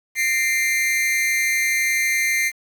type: tone with amplitude modulation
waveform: 45% pulse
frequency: 2093 Hz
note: C7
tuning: in tune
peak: -14 dBFS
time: 0.15-2.52 s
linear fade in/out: 50 ms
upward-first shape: sine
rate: 268 Hz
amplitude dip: 85%
effects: 8-bit